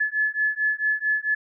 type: beating tone pair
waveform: sine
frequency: 1717 / 1721.5 Hz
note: A6 / A6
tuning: -43 / -38 cents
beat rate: 4.5 Hz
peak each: -24 dBFS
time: 0-1.35 s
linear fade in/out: 10 ms
effects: none